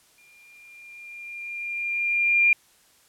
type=tone with exponential growth; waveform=sine; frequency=2398 Hz; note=D7; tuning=36 cents sharp; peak=-14 dBFS; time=0.18-2.53 s; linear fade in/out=2 ms; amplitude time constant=510 ms; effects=white hiss -59 dBFS RMS until 3.08 s + low-pass 12000 Hz 12 dB/octave